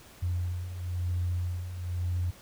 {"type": "beating tone pair", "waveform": "sine", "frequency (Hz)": [87.9, 88.9], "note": ["F2", "F2"], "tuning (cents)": [12, 31], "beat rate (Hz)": 1, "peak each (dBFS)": [-35, -29], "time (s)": [0.22, 2.31], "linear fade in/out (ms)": 10, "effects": ["tanh soft clip ceiling -21 dBFS", "pink hiss -53 dBFS RMS until 2.41 s"]}